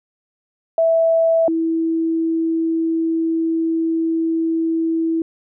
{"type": "tone pair in turn", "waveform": "sine", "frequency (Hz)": [657, 326.8], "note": ["E5", "E4"], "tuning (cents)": [-6, -15], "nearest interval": "octave", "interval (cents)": 1209, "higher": "first", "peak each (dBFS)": [-12, -16], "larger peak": "first", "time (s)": [[0.78, 1.48], [1.48, 5.22]], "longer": "second", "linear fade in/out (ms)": 2, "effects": []}